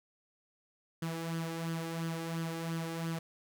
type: tone with flanger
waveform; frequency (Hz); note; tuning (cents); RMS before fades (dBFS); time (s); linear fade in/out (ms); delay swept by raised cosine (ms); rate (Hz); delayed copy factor
sawtooth; 164.81; E3; 0; -37; 1.02-3.19; 5; 0.62 to 2.52; 2.9; +0.55
effects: none